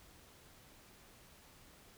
silence, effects pink hiss -61 dBFS RMS until 1.97 s

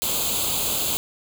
white noise with comb filter, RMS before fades -24 dBFS, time 0.02-0.97 s, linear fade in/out 0 ms, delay 0.27 ms, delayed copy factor +0.8, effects none

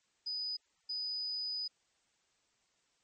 sine tone bursts at uneven times, 4978 Hz, D#8, in tune, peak -35 dBFS, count 2, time 0.26-0.57 / 0.89-1.68 s, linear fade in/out 10 ms, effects white hiss -75 dBFS RMS until 3.03 s + MP3 32 kbps

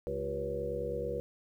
harmonic tone with a mistuned harmonic, 69.3 Hz, C#2, in tune, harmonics 1 / 2 / 3 / 5 / 6 / 7 / 8, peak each -43 / -44 / -46 / -44 / -42 / -35 / -41 dBFS, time 0.07-1.2 s, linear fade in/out 0 ms, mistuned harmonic 6, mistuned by -100 cents, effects 11-bit

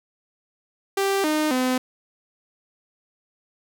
sawtooth tone with pitch steps, 392.4 / 306.8 / 255 Hz, G4 / D#4 / C4, +2 / -24 / -44 cents, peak -16 dBFS, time 0.97-1.78 s, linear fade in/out 5 ms, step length 270 ms, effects none

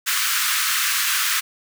pink high-pass noise, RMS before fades -21 dBFS, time 0.06-1.41 s, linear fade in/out 20 ms, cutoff 1200 Hz, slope 48 dB/octave, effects none

